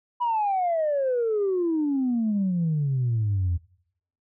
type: exponential sweep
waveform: sine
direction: down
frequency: 987.8 to 83.5 Hz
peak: -20 dBFS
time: 0.2-3.58 s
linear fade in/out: 20 ms
effects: noise-tail reverb RT60 0.7 s tail -23 dB re dry + tanh soft clip ceiling -18 dBFS